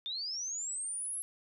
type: linear sweep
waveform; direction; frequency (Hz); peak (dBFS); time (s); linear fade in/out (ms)
sine; up; 3520 to 11130; -35; 0.06-1.22; 0
effects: none